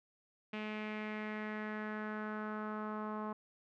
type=tone with low-pass filter sweep; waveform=sawtooth; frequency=213.6 Hz; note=G#3; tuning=49 cents sharp; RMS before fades=-41 dBFS; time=0.53-3.33 s; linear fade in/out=5 ms; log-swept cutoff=2600 to 1100 Hz; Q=3.3; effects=none